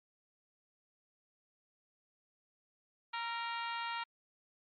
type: harmonic tone with a mistuned harmonic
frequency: 467.3 Hz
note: A#4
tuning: 4 cents sharp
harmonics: 2 / 3 / 4 / 5 / 6 / 7 / 8 / 9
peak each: -40 / -43 / -46 / -47 / -48 / -51 / -53 / -53 dBFS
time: 3.13-4.04 s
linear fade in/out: 10 ms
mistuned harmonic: 3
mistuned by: -35 cents
effects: Opus 48 kbps